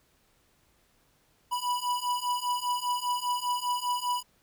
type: beating tone pair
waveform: square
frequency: 980 / 985 Hz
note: B5 / B5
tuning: -14 / -5 cents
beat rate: 5 Hz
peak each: -32 / -31 dBFS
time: 1.51-4.23 s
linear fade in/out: 20 ms
effects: pink hiss -67 dBFS RMS until 4.42 s